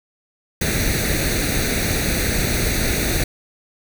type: noise with comb filter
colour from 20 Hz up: pink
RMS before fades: -20 dBFS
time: 0.61-3.24 s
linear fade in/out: 5 ms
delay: 0.48 ms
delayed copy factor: +0.75
effects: none